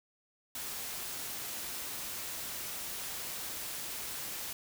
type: noise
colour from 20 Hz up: white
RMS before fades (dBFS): -40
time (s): 0.55-4.53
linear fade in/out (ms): 2
effects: none